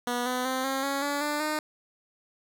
10% pulse tone with pitch steps, 243.6 / 251.6 / 259.9 / 268.4 / 277.2 / 286.4 / 295.8 / 305.5 Hz, B3 / B3 / C4 / C4 / C#4 / D4 / D4 / D#4, -24 / +32 / -11 / +44 / 0 / -43 / +13 / -32 cents, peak -19 dBFS, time 0.07-1.59 s, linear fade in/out 2 ms, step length 190 ms, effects none

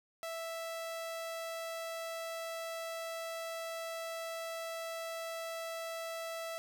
sawtooth tone, 659.3 Hz, E5, in tune, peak -35 dBFS, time 0.23-6.58 s, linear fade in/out 0 ms, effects none

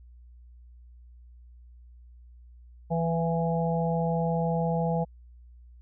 harmonic tone with a mistuned harmonic, 165.7 Hz, E3, 9 cents sharp, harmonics 1 / 3 / 4 / 5, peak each -26 / -31 / -32 / -33 dBFS, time 2.9-5.05 s, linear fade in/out 20 ms, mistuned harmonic 4, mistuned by +22 cents, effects added 60 Hz sine -48 dBFS peak until 5.81 s

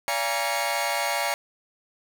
sawtooth tone cluster, 574 / 687 / 822 / 944 / 2204 Hz, D5 / F5 / G#5 / A#5 / C#7, -40 / -29 / -18 / +22 / -11 cents, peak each -27 dBFS, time 0.08-1.34 s, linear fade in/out 0 ms, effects none

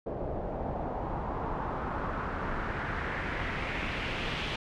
pink noise with low-pass filter sweep, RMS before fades -34 dBFS, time 0.06-4.56 s, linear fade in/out 5 ms, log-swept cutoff 580 to 3100 Hz, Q 2.2, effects none

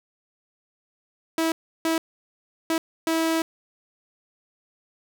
sawtooth tone bursts at uneven times, 325.2 Hz, E4, 23 cents flat, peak -17 dBFS, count 4, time 1.38-1.52 / 1.85-1.98 / 2.7-2.78 / 3.07-3.42 s, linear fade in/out 2 ms, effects none

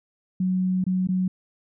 sine tone with dropouts, 185 Hz, F#3, in tune, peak -20 dBFS, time 0.4-1.28 s, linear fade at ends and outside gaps 5 ms, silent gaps 0.841-0.865 / 1.073-1.087 s, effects none

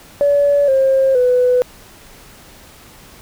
sine tone with pitch steps, 572 / 533.7 / 498 Hz, D5 / C5 / B4, -46 / +34 / +14 cents, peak -9 dBFS, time 0.21-1.62 s, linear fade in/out 0 ms, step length 470 ms, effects tanh soft clip ceiling -5 dBFS + pink hiss -42 dBFS RMS until 3.21 s

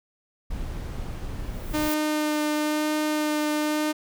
brown noise, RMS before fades -32 dBFS, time 0.5-1.89 s, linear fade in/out 10 ms
violet noise with exponential growth, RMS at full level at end -30 dBFS, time 1.34-1.94 s, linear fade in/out 1 ms, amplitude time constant 130 ms
sawtooth tone with vibrato, 303.2 Hz, D#4, 45 cents flat, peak -19 dBFS, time 1.73-3.93 s, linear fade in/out 20 ms, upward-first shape sine, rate 1 Hz, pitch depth 11 cents each way
effects none

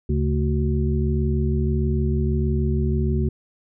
harmonic tone with a mistuned harmonic, 74 Hz, D2, 14 cents sharp, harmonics 1 / 2 / 3 / 5, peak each -21 / -24 / -26 / -28 dBFS, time 0.09-3.29 s, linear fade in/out 5 ms, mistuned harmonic 2, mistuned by -91 cents, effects none

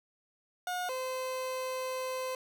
30% pulse tone pair in turn, 722 / 515.8 Hz, F#5 / C5, -43 / -25 cents, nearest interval tritone, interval 582 cents, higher first, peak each -30 / -31 dBFS, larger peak first, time 0.67-0.89 / 0.89-2.35 s, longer second, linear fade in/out 2 ms, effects none

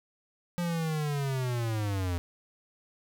square linear sweep, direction down, 176.2 to 85 Hz, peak -29 dBFS, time 0.58-2.18 s, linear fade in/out 0 ms, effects none

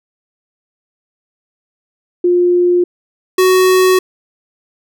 sine / square tone pair in turn, 354 / 371.7 Hz, F4 / F#4, +23 / +8 cents, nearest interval minor second, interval 85 cents, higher second, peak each -8 dBFS, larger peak neither, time 2.24-2.84 / 3.38-3.99 s, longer second, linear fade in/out 5 ms, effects none

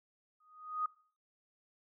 sine tone with exponential growth, 1244.5 Hz, D#6, in tune, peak -29 dBFS, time 0.4-0.86 s, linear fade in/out 5 ms, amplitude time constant 100 ms, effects noise-tail reverb RT60 0.5 s tail -23 dB re dry

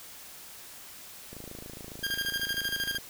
click train, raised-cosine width 2 ms, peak -30 dBFS, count 46, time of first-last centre 1.33-2.984 s, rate 27.2 Hz
20% pulse tone with tremolo, 1609 Hz, G6, 45 cents sharp, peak -23 dBFS, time 2.03-2.98 s, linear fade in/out 10 ms, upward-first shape square, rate 13 Hz, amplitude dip 60%
effects white hiss -47 dBFS RMS until 3.09 s

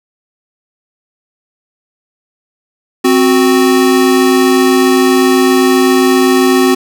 square tone pair together, 261.6 / 369.3 Hz, C4 / F#4, 0 / -3 cents, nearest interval tritone, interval 597 cents, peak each -10 / -10 dBFS, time 3.04-6.75 s, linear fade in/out 10 ms, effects none

